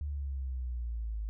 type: exponential sweep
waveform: sine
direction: down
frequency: 74.1 to 51.91 Hz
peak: -33 dBFS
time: 0.01-1.29 s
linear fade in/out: 0 ms
effects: none